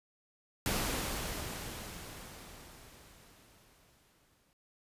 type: noise with exponential decay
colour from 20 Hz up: pink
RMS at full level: -32 dBFS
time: 0.66-4.53 s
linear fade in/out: 0 ms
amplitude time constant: 840 ms
effects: resampled to 32000 Hz